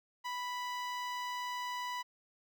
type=tone with notch filter; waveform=sawtooth; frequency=987.8 Hz; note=B5; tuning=in tune; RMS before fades=-39 dBFS; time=0.24-2.03 s; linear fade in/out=20 ms; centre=11000 Hz; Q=0.5; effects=none